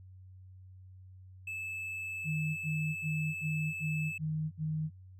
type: tone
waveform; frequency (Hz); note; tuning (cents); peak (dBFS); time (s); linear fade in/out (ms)
triangle; 2617; E7; -13; -35; 1.47-4.18; 5
type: tone bursts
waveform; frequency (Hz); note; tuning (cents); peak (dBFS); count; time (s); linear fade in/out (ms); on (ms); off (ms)
sine; 155.56; D#3; 0; -31; 7; 2.24-4.904; 50; 330; 59
effects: added 93 Hz sine -50 dBFS peak until 5.19 s